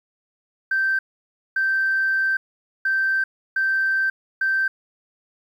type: tone bursts at uneven times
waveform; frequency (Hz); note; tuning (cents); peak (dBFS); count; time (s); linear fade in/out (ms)
sine; 1559; G6; -10; -17; 5; 0.71-0.99 / 1.56-2.37 / 2.85-3.24 / 3.56-4.1 / 4.41-4.68; 5
effects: tanh soft clip ceiling -13 dBFS + 9-bit